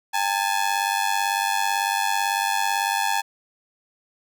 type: ring-modulated tone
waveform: sawtooth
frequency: 850 Hz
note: G#5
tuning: 40 cents sharp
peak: -14 dBFS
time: 0.13-3.22 s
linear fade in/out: 20 ms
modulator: 49 Hz
effects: none